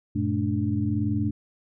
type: tone cluster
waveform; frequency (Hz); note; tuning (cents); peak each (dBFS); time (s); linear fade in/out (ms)
sine; 95.4 / 116 / 215.5 / 292.6; G2 / A#2 / A3 / D4; -47 / -8 / -36 / -6; -28; 0.15-1.31; 10
effects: none